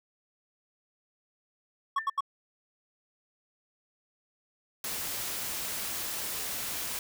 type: tone bursts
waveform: triangle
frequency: 1108.7 Hz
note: C#6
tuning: in tune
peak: -23 dBFS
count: 3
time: 1.96-2.207 s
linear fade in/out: 5 ms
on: 31 ms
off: 77 ms
type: tone with exponential decay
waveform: sine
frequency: 1784 Hz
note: A6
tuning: 23 cents sharp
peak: -30 dBFS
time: 1.98-2.18 s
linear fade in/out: 2 ms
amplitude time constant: 42 ms
type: noise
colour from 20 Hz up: white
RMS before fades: -35 dBFS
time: 4.84-6.99 s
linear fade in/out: 2 ms
effects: none